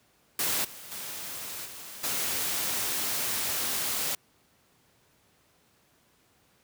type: noise with level steps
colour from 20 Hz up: white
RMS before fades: -28 / -45 / -38 / -43 / -30 dBFS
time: 0.39-4.15 s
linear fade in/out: 2 ms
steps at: 0.64 / 0.91 / 1.65 / 2.03 s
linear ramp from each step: 10 ms
effects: pink hiss -65 dBFS RMS until 6.63 s + high-pass 80 Hz 12 dB/octave